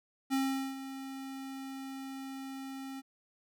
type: tone with ADSR envelope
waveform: square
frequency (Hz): 268.5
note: C4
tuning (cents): +45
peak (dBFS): -28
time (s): 0.3-3.02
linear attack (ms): 33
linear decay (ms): 420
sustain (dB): -13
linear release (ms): 31
effects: none